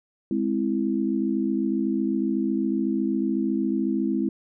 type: chord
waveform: sine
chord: Ab augmented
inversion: none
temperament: equal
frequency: 207.7 / 261.6 / 329.6 Hz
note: Ab3 / C4 / E4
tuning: 0 / 0 / 0 cents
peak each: -26 dBFS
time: 0.31-4.29 s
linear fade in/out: 2 ms
effects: none

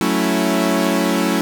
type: chord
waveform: sawtooth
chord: F# minor seventh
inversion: none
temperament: equal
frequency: 185 / 220 / 277.2 / 329.6 Hz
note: F#3 / A3 / C#4 / E4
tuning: 0 / 0 / 0 / 0 cents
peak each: -17 dBFS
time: 0.01-1.41 s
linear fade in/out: 0 ms
effects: none

